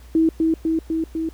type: tone with echo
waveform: sine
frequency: 323.1 Hz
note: E4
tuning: 35 cents flat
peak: -13 dBFS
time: 0.15-0.29 s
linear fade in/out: 2 ms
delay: 250 ms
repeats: 4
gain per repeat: -2 dB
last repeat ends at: 1.29 s
effects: added 60 Hz sine -40 dBFS peak until 1.33 s + pink hiss -52 dBFS RMS until 1.33 s